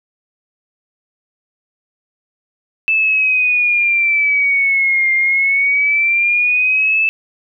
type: exponential two-way sweep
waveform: sine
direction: down then up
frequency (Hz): 2637 to 2108 to 2637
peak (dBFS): -11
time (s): 2.88-7.09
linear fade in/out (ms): 0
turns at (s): 5.13
effects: none